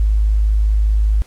sine tone, 52.5 Hz, G#1, 19 cents sharp, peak -11 dBFS, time 0-1.22 s, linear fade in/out 0 ms, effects pink hiss -48 dBFS RMS until 1.26 s + low-pass 12000 Hz 12 dB/octave

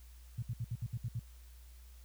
sine tone bursts, 116.54 Hz, A#2, in tune, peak -34 dBFS, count 8, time 0.38-1.195 s, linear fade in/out 5 ms, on 45 ms, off 65 ms, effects added 60 Hz sine -52 dBFS peak until 2.04 s + white hiss -65 dBFS RMS until 2.04 s

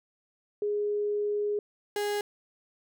sine / 35% pulse tone pair in turn, 414.5 / 412.4 Hz, G#4 / G#4, -3 / -12 cents, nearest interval unison, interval 9 cents, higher first, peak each -26 dBFS, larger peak neither, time 0.62-1.59 / 1.96-2.21 s, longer first, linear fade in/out 2 ms, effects none

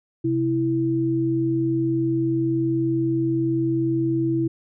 sine tone pair together, 130.81 / 329.6 Hz, C3 / E4, 0 / 0 cents, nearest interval octave + major third, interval 1600 cents, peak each -25 / -20 dBFS, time 0.24-4.48 s, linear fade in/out 10 ms, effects none

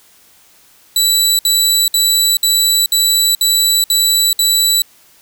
20% pulse tone bursts, 3951 Hz, B7, in tune, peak -4 dBFS, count 8, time 0.96-4.82 s, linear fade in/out 2 ms, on 430 ms, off 60 ms, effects white hiss -48 dBFS RMS until 5.21 s

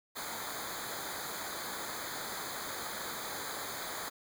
pink noise with comb filter, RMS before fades -40 dBFS, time 0.15-4.1 s, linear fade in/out 20 ms, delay 0.36 ms, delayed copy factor -1, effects none

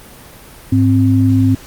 sine tone pair together, 103.96 / 262.3 Hz, G#2 / C4, +2 / +4 cents, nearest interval octave + major third, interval 1602 cents, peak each -11 dBFS, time 0.72-1.55 s, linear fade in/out 5 ms, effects pink hiss -38 dBFS RMS until 1.66 s + Opus 32 kbps

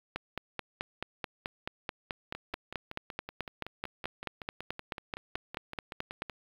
two click trains, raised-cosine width 0.3 ms, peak -23 / -17 dBFS, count 22 / 29, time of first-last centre 2.35-6.297 / 0.16-6.221 s, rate 5.32 / 4.62 Hz, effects low-pass 4000 Hz 12 dB/octave + 8-bit

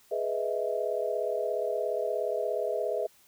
sine chord, E major seventh, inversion first, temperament equal with one note detuned, 419.2 / 493.9 / 622.3 / 659.3 Hz, G#4 / B4 / D#5 / E5, +16 / 0 / 0 / 0 cents, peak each -33 dBFS, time 0.11-3.07 s, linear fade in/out 10 ms, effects white hiss -61 dBFS RMS until 3.27 s

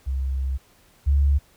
sine tone pair in turn, 66.5 / 70.47 Hz, C2 / C#2, +29 / +29 cents, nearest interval minor second, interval 100 cents, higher second, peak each -22 / -15 dBFS, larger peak second, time 0.06-0.58 / 1.06-1.39 s, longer first, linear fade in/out 20 ms, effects pink hiss -57 dBFS RMS until 1.56 s

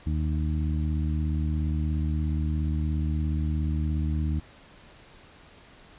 harmonic tone, 77 Hz, D#2, 17 cents flat, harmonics 1 / 2 / 3 / 4, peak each -25 / -31 / -35 / -37 dBFS, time 0.06-4.4 s, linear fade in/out 10 ms, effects pink hiss -52 dBFS RMS until 5.98 s + resampled to 8000 Hz

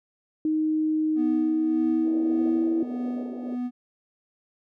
sine tone with pitch glide, 311.4 to 328.6 Hz, D#4 to E4, +2 to -5 cents, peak -21 dBFS, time 0.45-2.83 s, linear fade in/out 2 ms, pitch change +93 cents, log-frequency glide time 1.23-2.68 s
triangle tone with tremolo, 246.9 Hz, B3, in tune, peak -24 dBFS, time 1.15-3.71 s, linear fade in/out 50 ms, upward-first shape sine, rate 1.7 Hz, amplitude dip 55%
pink band-pass noise, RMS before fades -40 dBFS, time 2.03-3.58 s, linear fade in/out 50 ms, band 250 to 660 Hz, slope 48 dB/octave
effects none

